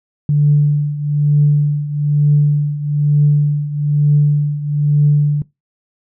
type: tone with tremolo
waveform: sine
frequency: 146.83 Hz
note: D3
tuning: in tune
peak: -6 dBFS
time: 0.29-5.42 s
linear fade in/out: 2 ms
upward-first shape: triangle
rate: 1.1 Hz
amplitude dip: 80%
effects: noise-tail reverb RT60 0.2 s tail -21 dB re dry + tanh soft clip ceiling -2 dBFS